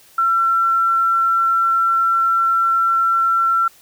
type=tone; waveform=sine; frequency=1352 Hz; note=E6; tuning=43 cents sharp; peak=-13 dBFS; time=0.18-3.68 s; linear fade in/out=5 ms; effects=white hiss -49 dBFS RMS until 3.81 s